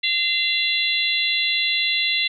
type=harmonic tone with a mistuned harmonic; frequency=688 Hz; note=F5; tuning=26 cents flat; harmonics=3 / 4 / 5 / 6; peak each=-24 / -24 / -24 / -24 dBFS; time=0.03-2.28 s; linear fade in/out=10 ms; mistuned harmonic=6; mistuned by=-46 cents; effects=none